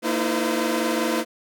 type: tone cluster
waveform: sawtooth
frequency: 231.1 / 312.5 / 337.5 / 510 Hz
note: A#3 / D#4 / E4 / C5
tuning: -15 / +8 / +41 / -44 cents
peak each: -23 dBFS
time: 0.02-1.25 s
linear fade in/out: 50 ms
effects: none